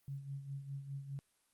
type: tone with tremolo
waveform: sine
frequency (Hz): 138.59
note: C#3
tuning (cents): 0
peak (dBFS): -39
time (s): 0.08-1.19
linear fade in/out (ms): 0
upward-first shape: sine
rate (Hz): 4.9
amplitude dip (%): 65
effects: white hiss -75 dBFS RMS until 1.53 s + Opus 32 kbps